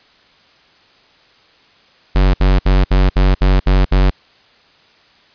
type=tone bursts; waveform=square; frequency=47 Hz; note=F#1; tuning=28 cents sharp; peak=-9 dBFS; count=8; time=2.15-4.104 s; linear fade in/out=10 ms; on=190 ms; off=62 ms; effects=white hiss -50 dBFS RMS until 5.34 s + resampled to 11025 Hz